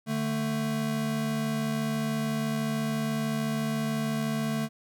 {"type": "tone pair together", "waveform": "square", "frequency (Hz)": [148.4, 222.3], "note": ["D3", "A3"], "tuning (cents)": [18, 18], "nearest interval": "perfect fifth", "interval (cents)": 700, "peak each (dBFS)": [-33, -29], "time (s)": [0.06, 4.69], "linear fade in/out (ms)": 50, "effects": []}